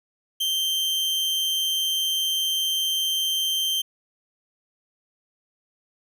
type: tone with amplitude modulation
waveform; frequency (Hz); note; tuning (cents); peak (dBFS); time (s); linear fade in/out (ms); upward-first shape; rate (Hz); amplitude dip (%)
40% pulse; 3140; G7; +2; -20; 0.4-3.82; 10; sine; 165; 30
effects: none